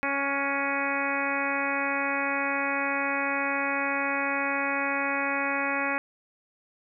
harmonic tone with a mistuned harmonic, 278 Hz, C#4, 5 cents sharp, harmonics 1 / 2 / 3 / 4 / 5 / 6 / 7 / 8 / 9, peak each -34 / -34 / -34 / -34 / -34 / -34 / -34 / -34 / -34 dBFS, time 0.03-5.98 s, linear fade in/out 0 ms, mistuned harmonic 5, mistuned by +21 cents, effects none

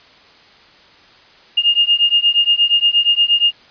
sine beating tone pair, 2829 / 2837.5 Hz, F7 / F7, +22 / +27 cents, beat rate 8.5 Hz, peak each -14 dBFS, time 1.57-3.52 s, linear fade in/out 10 ms, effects white hiss -46 dBFS RMS until 3.7 s + resampled to 11025 Hz

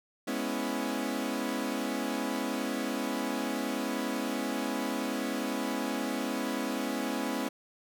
sawtooth chord, C# minor seventh, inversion second, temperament equal, 207.7 / 246.9 / 277.2 / 329.6 Hz, G#3 / B3 / C#4 / E4, 0 / 0 / 0 / 0 cents, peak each -34 / -31 / -31 / -34 dBFS, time 0.27-7.49 s, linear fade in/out 10 ms, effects none

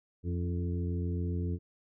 harmonic tone with a mistuned harmonic, 87.31 Hz, F2, in tune, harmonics 1 / 2 / 3 / 4 / 5, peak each -31 / -37 / -41 / -43 / -45 dBFS, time 0.23-1.59 s, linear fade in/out 50 ms, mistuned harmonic 3, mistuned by +40 cents, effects none

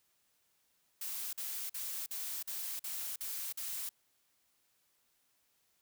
blue noise bursts, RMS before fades -40 dBFS, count 8, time 1.01-3.892 s, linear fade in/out 5 ms, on 320 ms, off 46 ms, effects white hiss -75 dBFS RMS until 5.81 s

